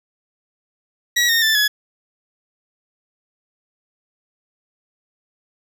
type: tone with pitch steps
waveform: 20% pulse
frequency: 1920 / 1840.7 / 1764.7 / 1691.9 Hz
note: B6 / A#6 / A6 / G#6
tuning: -49 / -22 / +5 / +32 cents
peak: -9 dBFS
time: 1.16-1.68 s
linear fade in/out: 10 ms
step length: 130 ms
effects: none